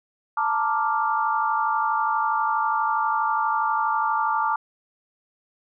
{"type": "chord", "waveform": "sine", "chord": "Bb major seventh", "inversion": "third", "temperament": "equal", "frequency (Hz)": [880, 932.3, 1174.7, 1396.9], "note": ["A5", "Bb5", "D6", "F6"], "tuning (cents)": [0, 0, 0, 0], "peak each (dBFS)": [-24, -29, -24, -29], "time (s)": [0.37, 4.56], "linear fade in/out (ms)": 5, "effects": []}